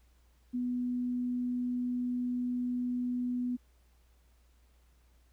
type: tone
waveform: sine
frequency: 246.9 Hz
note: B3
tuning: in tune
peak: -30 dBFS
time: 0.53-3.57 s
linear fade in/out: 20 ms
effects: added 60 Hz sine -62 dBFS peak until 5.32 s + pink hiss -72 dBFS RMS until 5.32 s